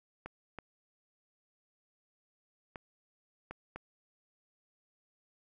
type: clicks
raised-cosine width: 0.5 ms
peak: -27 dBFS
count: 5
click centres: 0.26 / 0.587 / 2.758 / 3.51 / 3.76 s
effects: none